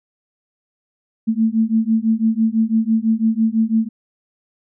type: beating tone pair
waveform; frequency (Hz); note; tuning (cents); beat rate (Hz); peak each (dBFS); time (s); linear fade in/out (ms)
sine; 220 / 226; A3 / A3; 0 / +47; 6; -17; 1.27-3.89; 20
effects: none